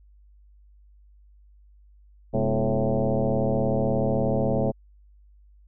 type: tone with frequency modulation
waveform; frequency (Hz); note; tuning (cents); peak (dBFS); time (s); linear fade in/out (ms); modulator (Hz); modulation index
sine; 207.7; G#3; 0; -20; 2.33-4.72; 20; 113; 4.2
effects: added 50 Hz sine -51 dBFS peak until 5.67 s